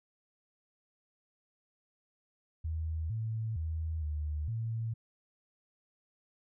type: tone with pitch steps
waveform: sine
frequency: 80 / 111.2 / 80.2 / 75.5 / 113.3 Hz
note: D#2 / A2 / E2 / D2 / A#2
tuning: +49 / +19 / -47 / +48 / -49 cents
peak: -32 dBFS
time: 2.64-4.94 s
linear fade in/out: 10 ms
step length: 460 ms
effects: none